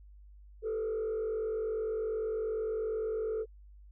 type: tone with frequency modulation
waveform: sine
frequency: 440 Hz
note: A4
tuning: in tune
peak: -29 dBFS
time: 0.62-3.46 s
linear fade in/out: 50 ms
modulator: 48.7 Hz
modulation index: 0.64
effects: tanh soft clip ceiling -29 dBFS + added 50 Hz sine -51 dBFS peak until 3.91 s